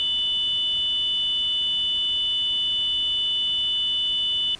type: tone pair together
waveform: sine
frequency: 2975 / 3538 Hz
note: F#7 / A7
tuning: +9 / +9 cents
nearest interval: minor third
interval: 300 cents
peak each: -22 / -27 dBFS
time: 0-4.55 s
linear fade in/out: 0 ms
effects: pink hiss -46 dBFS RMS until 4.59 s + resampled to 22050 Hz